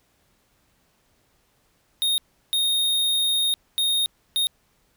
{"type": "tone bursts at uneven times", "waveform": "square", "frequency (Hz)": 3707, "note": "A#7", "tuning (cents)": -10, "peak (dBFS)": -20, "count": 4, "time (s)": [[2.02, 2.18], [2.53, 3.54], [3.78, 4.06], [4.36, 4.47]], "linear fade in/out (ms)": 0, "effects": ["pink hiss -65 dBFS RMS until 4.96 s"]}